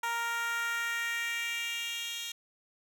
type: tone with high-pass filter sweep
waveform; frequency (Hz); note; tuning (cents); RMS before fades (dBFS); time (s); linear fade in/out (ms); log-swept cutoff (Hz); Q
10% pulse; 466.2; A#4; 0; -34; 0.03-2.32; 5; 970 to 3700; 2.5
effects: none